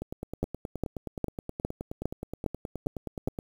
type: two click trains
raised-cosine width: 2 ms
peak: -21 / -14 dBFS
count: 33 / 8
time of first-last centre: 0.02-3.388 / 0.43-3.276 s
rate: 9.5 / 2.46 Hz
effects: 8-bit